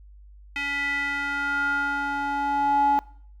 square tone with band-pass filter sweep, 282.7 Hz, C#4, 34 cents sharp, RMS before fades -25 dBFS, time 0.56-2.99 s, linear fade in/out 0 ms, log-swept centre 2300 to 800 Hz, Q 5.1, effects noise-tail reverb RT60 0.6 s tail -22 dB re dry + added 50 Hz sine -45 dBFS peak until 3.4 s

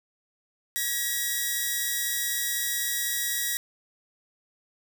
5% pulse tone pair together, 1670 / 1916 Hz, G#6 / A#6, +9 / +47 cents, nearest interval major second, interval 238 cents, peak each -25 / -16 dBFS, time 0.76-3.57 s, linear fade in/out 0 ms, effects none

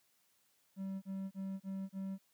triangle tone bursts, 192.7 Hz, G3, 29 cents flat, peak -36 dBFS, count 5, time 0.76-2.184 s, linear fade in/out 50 ms, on 260 ms, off 31 ms, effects white hiss -74 dBFS RMS until 2.33 s + high-pass 80 Hz 12 dB/octave

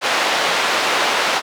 pink band-pass noise, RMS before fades -18 dBFS, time 0.01-1.42 s, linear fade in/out 50 ms, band 610 to 4200 Hz, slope 12 dB/octave, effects none

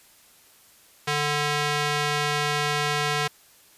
square tone with band-pass filter, 147.6 Hz, D3, 9 cents sharp, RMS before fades -25 dBFS, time 1.07-3.28 s, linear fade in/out 10 ms, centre 2600 Hz, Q 0.54, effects white hiss -55 dBFS RMS until 3.77 s + resampled to 32000 Hz

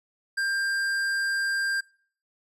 sine tone with tanh clipping, 1592 Hz, G6, 26 cents sharp, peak -26 dBFS, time 0.37-1.81 s, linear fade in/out 10 ms, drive 13 dB, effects noise-tail reverb RT60 0.5 s tail -25 dB re dry + resampled to 32000 Hz

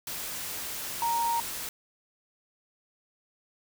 sine tone in noise, 932.3 Hz, A#5, in tune, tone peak -25 dBFS, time 1.02-1.4 s, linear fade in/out 2 ms, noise white, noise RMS -36 dBFS, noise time 0.07-1.69 s, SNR +8 dB, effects none

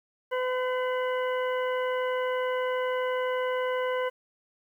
harmonic tone with a mistuned harmonic, 507 Hz, B4, 45 cents sharp, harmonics 1 / 2 / 3 / 4 / 6, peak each -27 / -33 / -37 / -39 / -43 dBFS, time 0.31-4.1 s, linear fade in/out 20 ms, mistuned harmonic 6, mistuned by -53 cents, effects 10-bit

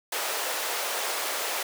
pink high-pass noise, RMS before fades -30 dBFS, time 0.12-1.63 s, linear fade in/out 5 ms, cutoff 480 Hz, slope 24 dB/octave, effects none

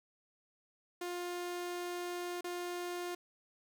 sawtooth tone with dropouts, 353.1 Hz, F4, 19 cents sharp, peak -34 dBFS, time 1.01-3.15 s, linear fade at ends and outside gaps 5 ms, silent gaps 2.41-2.442 s, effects 10-bit

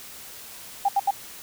sine tone bursts, 797 Hz, G5, 28 cents sharp, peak -17 dBFS, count 3, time 0.85-1.108 s, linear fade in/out 5 ms, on 36 ms, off 75 ms, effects white hiss -42 dBFS RMS until 1.42 s

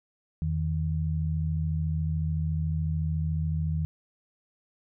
sine tone pair together, 83.4 / 157.26 Hz, E2 / D#3, +21 / +19 cents, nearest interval major seventh, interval 1098 cents, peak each -28 dBFS, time 0.42-3.85 s, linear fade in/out 0 ms, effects none

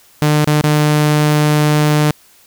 sawtooth tone with dropouts, 150.3 Hz, D3, 40 cents sharp, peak -6 dBFS, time 0.22-2.11 s, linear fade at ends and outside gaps 0 ms, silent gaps 0.444-0.473 / 0.612-0.638 s, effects white hiss -48 dBFS RMS until 2.46 s

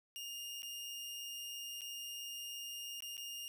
sawtooth tone with dropouts, 2829 Hz, F7, 22 cents sharp, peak -40 dBFS, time 0.16-3.48 s, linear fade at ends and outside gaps 0 ms, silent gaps 0.621-0.631 / 1.809-1.817 / 3.005-3.023 / 3.169-3.178 s, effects none

